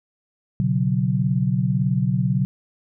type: chord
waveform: sine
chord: B suspended second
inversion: none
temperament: equal with one note detuned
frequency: 123.47 / 141.59 / 185 Hz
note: B2 / C#3 / F#3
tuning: 0 / +37 / 0 cents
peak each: -22 dBFS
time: 0.6-2.45 s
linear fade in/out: 0 ms
effects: none